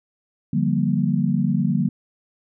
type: chord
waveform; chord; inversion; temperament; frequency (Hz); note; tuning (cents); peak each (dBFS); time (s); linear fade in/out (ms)
sine; G minor seventh; second; just; 147 / 176.4 / 196 / 235.2; D3 / F3 / G3 / Bb3; +2 / +18 / 0 / +16; -23; 0.53-1.89; 5
effects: none